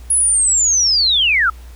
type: linear sweep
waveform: sine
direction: down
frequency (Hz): 10540 to 1251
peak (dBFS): -11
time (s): 0.1-1.5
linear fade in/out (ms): 5
effects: added 60 Hz sine -33 dBFS peak until 1.75 s + pink hiss -47 dBFS RMS until 1.75 s